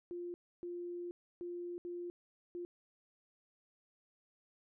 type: tone bursts at uneven times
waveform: sine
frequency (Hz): 350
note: F4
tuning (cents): +4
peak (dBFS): -40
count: 5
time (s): 0.11-0.34 / 0.63-1.11 / 1.41-1.78 / 1.85-2.1 / 2.55-2.65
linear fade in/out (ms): 0
effects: none